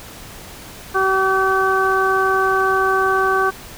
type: harmonic tone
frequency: 382.3 Hz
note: G4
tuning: 43 cents flat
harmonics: 1 / 2 / 3 / 4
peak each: -19 / -22 / -18 / -20 dBFS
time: 0.94-3.51 s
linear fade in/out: 20 ms
effects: pink hiss -37 dBFS RMS until 3.77 s